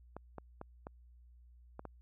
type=clicks; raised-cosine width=1 ms; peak=-30 dBFS; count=6; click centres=0.166 / 0.383 / 0.614 / 0.869 / 1.794 / 1.853 s; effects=added 60 Hz sine -57 dBFS peak until 2.01 s